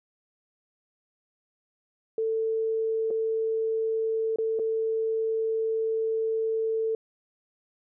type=tone with dropouts; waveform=sine; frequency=445.2 Hz; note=A4; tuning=20 cents sharp; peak=-24 dBFS; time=2.18-6.95 s; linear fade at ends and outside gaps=2 ms; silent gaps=3.105-3.109 / 4.36-4.385 / 4.59-4.595 s; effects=none

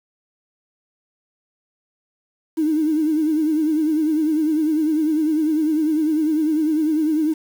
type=tone with vibrato; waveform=triangle; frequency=310.1 Hz; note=D#4; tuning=6 cents flat; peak=-12 dBFS; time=2.57-7.34 s; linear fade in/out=20 ms; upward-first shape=triangle; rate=10 Hz; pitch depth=88 cents each way; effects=tanh soft clip ceiling -14 dBFS + 7-bit

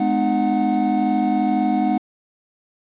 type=tone cluster; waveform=triangle; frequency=210.4 / 252.6 / 304.8 / 734 Hz; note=G#3 / B3 / D#4 / F#5; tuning=+23 / +39 / -36 / -14 cents; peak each=-20 dBFS; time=0-1.98 s; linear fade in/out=5 ms; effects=resampled to 8000 Hz + 8-bit

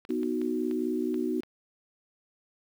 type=clicks; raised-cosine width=0.3 ms; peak=-30 dBFS; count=7; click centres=0.051 / 0.106 / 0.232 / 0.416 / 0.712 / 1.143 / 1.434 s
type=chord; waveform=sine; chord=B major; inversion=none; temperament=equal; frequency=246.9 / 311.1 / 370 Hz; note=B3 / D#4 / F#4; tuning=0 / 0 / 0 cents; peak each=-31 dBFS; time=0.09-1.41 s; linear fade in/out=10 ms
effects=9-bit

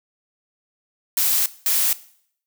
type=noise bursts at uneven times; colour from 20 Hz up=blue; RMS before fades=-19 dBFS; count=2; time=1.17-1.46 / 1.66-1.93 s; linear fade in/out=2 ms; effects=noise-tail reverb RT60 0.6 s tail -18 dB re dry

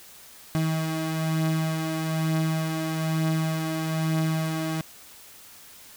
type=beating tone pair; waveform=35% pulse; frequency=158.7 / 159.8 Hz; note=D#3 / D#3; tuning=+35 / +47 cents; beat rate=1.1 Hz; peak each=-30 / -23 dBFS; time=0.55-4.81 s; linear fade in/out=0 ms; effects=white hiss -48 dBFS RMS until 5.96 s

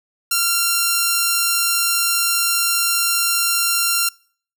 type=tone; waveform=5% pulse; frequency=1375 Hz; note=F6; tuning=27 cents flat; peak=-4 dBFS; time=0.31-4.09 s; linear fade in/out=5 ms; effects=noise-tail reverb RT60 0.5 s tail -26 dB re dry

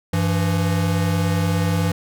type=tone pair together; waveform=square; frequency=97.2 / 167.59 Hz; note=G2 / E3; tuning=-14 / +29 cents; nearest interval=major sixth; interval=943 cents; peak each=-21 dBFS; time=0.13-1.92 s; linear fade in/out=5 ms; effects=none

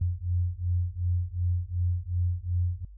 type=beating tone pair; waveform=sine; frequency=87.31 / 90.01 Hz; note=F2 / F#2; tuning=0 / -47 cents; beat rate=2.7 Hz; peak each=-28 dBFS; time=0.01-2.85 s; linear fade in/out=5 ms; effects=added 50 Hz sine -44 dBFS peak until 2.97 s

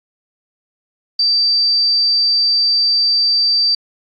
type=tone; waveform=sine; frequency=4660 Hz; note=D8; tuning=14 cents flat; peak=-11 dBFS; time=1.19-3.75 s; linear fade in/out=5 ms; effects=AAC 64 kbps

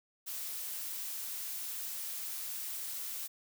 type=noise; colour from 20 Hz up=blue; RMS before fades=-40 dBFS; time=0.26-3.28 s; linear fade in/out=20 ms; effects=none

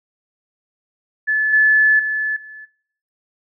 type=tone with level steps; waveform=sine; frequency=1730 Hz; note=A6; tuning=30 cents flat; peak=-14 / -9 / -17 / -33 dBFS; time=1.27-2.66 s; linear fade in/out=20 ms; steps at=1.53 / 1.99 / 2.36 s; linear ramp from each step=5 ms; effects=noise-tail reverb RT60 0.6 s tail -18 dB re dry

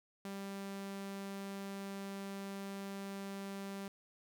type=tone; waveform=sawtooth; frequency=196.9 Hz; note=G3; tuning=8 cents sharp; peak=-38 dBFS; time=0.25-3.88 s; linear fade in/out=2 ms; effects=none

